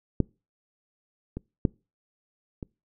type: clicks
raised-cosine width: 3 ms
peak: -8 / -20 / -8 / -22 dBFS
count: 4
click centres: 0.203 / 1.37 / 1.652 / 2.628 s
effects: noise-tail reverb RT60 0.3 s tail -26 dB re dry